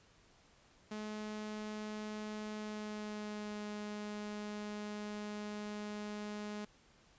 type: tone with pitch glide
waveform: sawtooth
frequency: 213 to 209.1 Hz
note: G#3 to G#3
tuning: +44 to +12 cents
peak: -37 dBFS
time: 0.91-6.65 s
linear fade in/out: 5 ms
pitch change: -32 cents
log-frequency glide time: 2.56-3.64 s
effects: pink hiss -66 dBFS RMS until 7.18 s + resampled to 16000 Hz